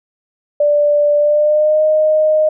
sine tone with pitch glide, 587.3 to 618.6 Hz, D5 to D#5, 0 to -10 cents, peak -9 dBFS, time 0.6-2.49 s, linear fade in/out 5 ms, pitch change +90 cents, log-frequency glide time 1.17-1.83 s, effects none

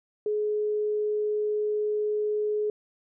sine tone, 422 Hz, G#4, 28 cents sharp, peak -24 dBFS, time 0.26-2.7 s, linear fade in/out 2 ms, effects none

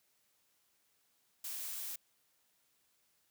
blue noise, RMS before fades -42 dBFS, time 1.44-1.96 s, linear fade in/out 5 ms, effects white hiss -75 dBFS RMS until 3.3 s + high-pass 60 Hz 12 dB/octave

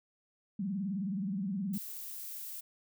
sine tone with vibrato, 194 Hz, G3, 18 cents flat, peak -32 dBFS, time 0.59-1.78 s, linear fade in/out 5 ms, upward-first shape sine, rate 19 Hz, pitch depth 160 cents each way
violet noise, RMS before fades -43 dBFS, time 1.73-2.61 s, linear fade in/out 10 ms
effects none

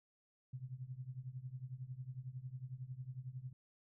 sine tone with tremolo, 128.1 Hz, C3, 36 cents flat, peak -40 dBFS, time 0.53-3.53 s, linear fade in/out 5 ms, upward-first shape triangle, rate 11 Hz, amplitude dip 95%, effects none

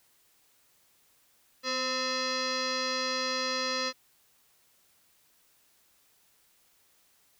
sine tone with frequency modulation, 1805 Hz, A6, 44 cents sharp, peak -28 dBFS, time 1.63-3.93 s, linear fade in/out 50 ms, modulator 775 Hz, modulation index 4.5, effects white hiss -66 dBFS RMS until 7.39 s

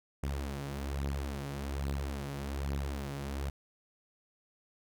sawtooth beating tone pair, 69.3 / 70.5 Hz, C#2 / C#2, 0 / +30 cents, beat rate 1.2 Hz, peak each -32 / -35 dBFS, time 0.23-3.5 s, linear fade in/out 5 ms, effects none

